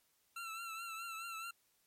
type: tone with vibrato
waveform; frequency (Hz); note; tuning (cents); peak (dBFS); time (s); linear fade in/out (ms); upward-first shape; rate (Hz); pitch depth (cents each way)
25% pulse; 1346; E6; +36; -39; 0.36-1.51; 5; triangle; 4.7; 57
effects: white hiss -75 dBFS RMS until 1.86 s + MP3 64 kbps